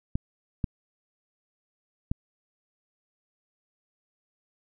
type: clicks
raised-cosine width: 5 ms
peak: -14 dBFS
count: 3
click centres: 0.155 / 0.642 / 2.115 s
effects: none